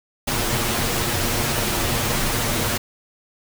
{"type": "noise with comb filter", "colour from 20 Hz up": "pink", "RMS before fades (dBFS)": -22, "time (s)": [0.27, 2.78], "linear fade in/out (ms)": 10, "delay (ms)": 8.5, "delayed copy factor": 0.6, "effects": []}